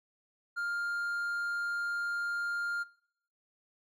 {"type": "tone", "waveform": "triangle", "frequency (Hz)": 1403, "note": "F6", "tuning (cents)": 8, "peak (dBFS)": -30, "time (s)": [0.56, 2.84], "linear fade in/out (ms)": 20, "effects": ["noise-tail reverb RT60 0.7 s tail -21 dB re dry"]}